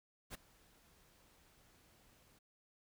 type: noise with ADSR envelope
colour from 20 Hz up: pink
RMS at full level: -45 dBFS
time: 0.3-2.39 s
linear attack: 44 ms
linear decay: 12 ms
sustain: -23 dB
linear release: 9 ms
effects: none